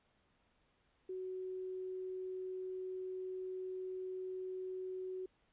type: tone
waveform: sine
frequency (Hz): 372.3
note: F#4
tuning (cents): +11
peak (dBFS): -40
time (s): 1.09-5.26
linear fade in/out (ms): 5
effects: pink hiss -75 dBFS RMS until 5.52 s + resampled to 8000 Hz